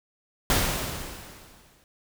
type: noise with exponential decay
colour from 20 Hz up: pink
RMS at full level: -21 dBFS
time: 0.5-1.84 s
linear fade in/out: 1 ms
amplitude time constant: 290 ms
effects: none